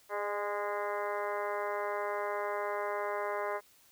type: harmonic tone with a mistuned harmonic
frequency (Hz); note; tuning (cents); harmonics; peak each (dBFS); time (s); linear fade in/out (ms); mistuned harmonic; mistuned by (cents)
205.9; G#3; -15; 2 / 3 / 4 / 5 / 6 / 7 / 8 / 9 / 10; -38 / -37 / -41 / -39 / -43 / -46 / -46 / -48 / -47; 0.09-3.61; 50; 3; -24
effects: white hiss -63 dBFS RMS until 3.91 s